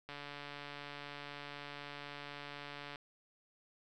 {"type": "click train", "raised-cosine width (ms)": 0.3, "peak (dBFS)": -30, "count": 414, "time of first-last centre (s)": [0.09, 2.958], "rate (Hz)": 144, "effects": []}